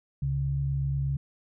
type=tone pair together; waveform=sine; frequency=69.41 / 137.7 Hz; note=C#2 / C#3; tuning=+3 / -11 cents; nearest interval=octave; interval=1186 cents; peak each=-32 / -26 dBFS; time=0.22-1.17 s; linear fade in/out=5 ms; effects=none